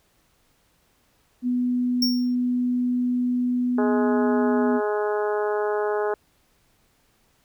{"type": "tone", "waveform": "sine", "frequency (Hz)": 247.3, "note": "B3", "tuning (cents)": 3, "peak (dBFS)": -20, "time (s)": [1.42, 4.81], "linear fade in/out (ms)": 50}
{"type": "tone with exponential decay", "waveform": "square", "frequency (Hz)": 5500, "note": "F8", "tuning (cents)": -27, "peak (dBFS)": -19, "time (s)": [2.02, 2.35], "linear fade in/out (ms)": 5, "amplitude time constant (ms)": 70}
{"type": "harmonic tone", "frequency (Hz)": 209.4, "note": "G#3", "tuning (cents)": 15, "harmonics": [2, 3, 4, 5, 6, 7, 8], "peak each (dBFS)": [-23, -30, -30, -35, -36, -36, -41], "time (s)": [3.78, 6.14], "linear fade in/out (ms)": 2}
{"effects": ["pink hiss -64 dBFS RMS until 7.44 s"]}